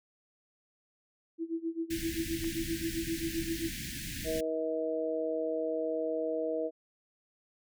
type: tone with tremolo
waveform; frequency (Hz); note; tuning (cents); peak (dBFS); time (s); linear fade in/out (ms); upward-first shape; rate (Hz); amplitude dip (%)
sine; 329.6; E4; 0; -29; 1.38-3.71; 50; sine; 7.6; 90
type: band-stop noise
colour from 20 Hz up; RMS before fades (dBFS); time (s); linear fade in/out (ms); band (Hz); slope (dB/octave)
pink; -39; 1.9-4.41; 10; 340 to 1600; 96
type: click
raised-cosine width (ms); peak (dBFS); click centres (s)
0.5; -35; 2.443
type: harmonic tone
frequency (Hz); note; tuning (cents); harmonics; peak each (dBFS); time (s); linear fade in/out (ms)
159.3; D#3; +41; 2 / 3 / 4; -37 / -33 / -34; 4.24-6.71; 50
effects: none